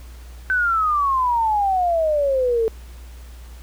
sine exponential sweep, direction down, 1539 to 440 Hz, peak -16 dBFS, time 0.5-2.68 s, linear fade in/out 0 ms, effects added 60 Hz sine -36 dBFS peak until 3.62 s + pink hiss -49 dBFS RMS until 3.62 s

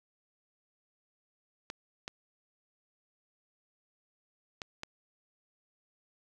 clicks, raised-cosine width 0.2 ms, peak -21 dBFS, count 4, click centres 1.701 / 2.079 / 4.618 / 4.834 s, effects none

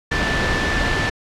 sine tone in noise, 1760 Hz, A6, in tune, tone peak -23 dBFS, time 0.11-1.1 s, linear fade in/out 10 ms, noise pink, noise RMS -20 dBFS, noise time 0.11-1.1 s, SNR -6 dB, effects low-pass 4000 Hz 12 dB/octave

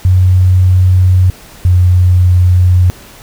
sine tone pair in turn, 92 / 90.16 Hz, F#2 / F#2, -9 / -44 cents, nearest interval unison, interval 35 cents, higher first, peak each -4 dBFS, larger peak neither, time 0.05-1.3 / 1.65-2.9 s, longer neither, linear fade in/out 0 ms, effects pink hiss -36 dBFS RMS until 3.22 s

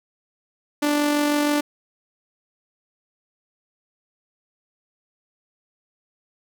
sawtooth tone with amplitude modulation, 293.7 Hz, D4, in tune, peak -13 dBFS, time 0.82-1.61 s, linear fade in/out 10 ms, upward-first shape sine, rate 46.4 Hz, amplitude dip 35%, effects none

